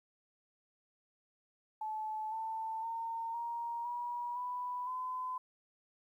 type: tone with pitch steps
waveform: sine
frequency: 866 / 889.3 / 913.3 / 937.9 / 963.1 / 989 / 1015.7 Hz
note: A5 / A5 / A#5 / A#5 / B5 / B5 / B5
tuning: -28 / +18 / -36 / +10 / -44 / +2 / +48 cents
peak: -36 dBFS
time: 1.81-5.38 s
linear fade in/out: 5 ms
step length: 510 ms
effects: 12-bit